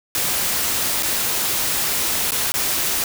white noise with dropouts, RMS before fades -21 dBFS, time 0.15-3.04 s, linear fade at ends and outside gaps 1 ms, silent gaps 1.025-1.031 / 2.308-2.319 / 2.52-2.54 s, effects none

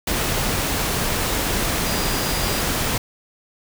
sine tone in noise, 4868 Hz, D#8, 39 cents flat, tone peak -32 dBFS, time 1.86-2.61 s, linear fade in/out 5 ms, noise pink, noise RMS -22 dBFS, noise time 0.07-2.98 s, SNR -13 dB, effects none

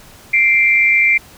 sine tone pair together, 2097 / 2349 Hz, C7 / D7, +3 / 0 cents, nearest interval major second, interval 197 cents, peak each -12 dBFS, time 0.33-1.18 s, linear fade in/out 10 ms, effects pink hiss -42 dBFS RMS until 1.37 s

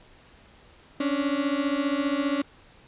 35% pulse beating tone pair, 275.2 / 290.2 Hz, C#4 / D4, -12 / -21 cents, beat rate 15 Hz, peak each -25 dBFS, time 1-2.42 s, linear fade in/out 5 ms, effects pink hiss -54 dBFS RMS until 2.87 s + resampled to 8000 Hz

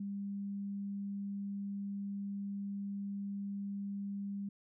sine tone, 200 Hz, G3, 35 cents sharp, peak -37 dBFS, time 0-4.49 s, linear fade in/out 5 ms, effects none

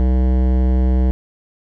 sine tone with hard clipping, 63.5 Hz, B1, 49 cents sharp, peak -14 dBFS, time 0-1.11 s, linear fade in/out 0 ms, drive 16 dB, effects none

